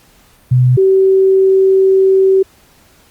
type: tone pair in turn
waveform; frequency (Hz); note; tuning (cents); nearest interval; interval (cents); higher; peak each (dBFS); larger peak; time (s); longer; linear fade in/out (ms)
sine; 126 / 383.1; B2 / G4; +35 / -40; octave + perfect fifth; 1925; second; -6; neither; 0.51-0.77 / 0.77-2.43; second; 10
effects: pink hiss -48 dBFS RMS until 3.1 s + Opus 48 kbps